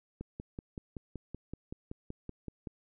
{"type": "click train", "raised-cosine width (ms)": 3, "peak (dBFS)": -27, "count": 14, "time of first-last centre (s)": [0.21, 2.672], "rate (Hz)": 5.28, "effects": []}